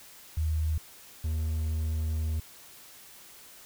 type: tone pair in turn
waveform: sine / triangle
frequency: 78.6 / 78.94 Hz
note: D#2 / D#2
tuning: +18 / +26 cents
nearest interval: unison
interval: 8 cents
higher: second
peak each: -25 dBFS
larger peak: neither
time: 0.37-0.78 / 1.24-2.4 s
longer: second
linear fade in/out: 5 ms
effects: white hiss -51 dBFS RMS until 3.65 s